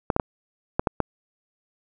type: clicks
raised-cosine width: 1 ms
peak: -6 dBFS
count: 6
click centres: 0.102 / 0.164 / 0.198 / 0.795 / 0.872 / 1.003 s
effects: none